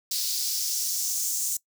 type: noise with high-pass filter sweep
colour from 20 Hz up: white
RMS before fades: -28 dBFS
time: 0.11-1.57 s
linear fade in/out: 5 ms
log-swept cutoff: 4500 to 7100 Hz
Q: 2.7
effects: noise-tail reverb RT60 0.1 s tail -21 dB re dry